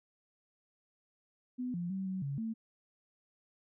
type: tone with pitch steps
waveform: sine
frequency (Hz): 250.4 / 174.2 / 191.4 / 188.2 / 139.7 / 223.8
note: B3 / F3 / G3 / F#3 / C#3 / A3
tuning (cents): +24 / -4 / -41 / +30 / +14 / +30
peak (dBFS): -34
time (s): 1.58-2.54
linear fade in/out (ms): 20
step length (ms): 160
effects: none